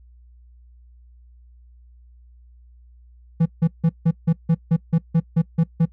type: tone bursts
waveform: triangle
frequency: 164.7 Hz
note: E3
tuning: 1 cent flat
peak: -11 dBFS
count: 12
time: 3.4-5.856 s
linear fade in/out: 10 ms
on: 58 ms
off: 160 ms
effects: noise-tail reverb RT60 0.1 s tail -22 dB re dry + added 60 Hz sine -46 dBFS peak until 5.92 s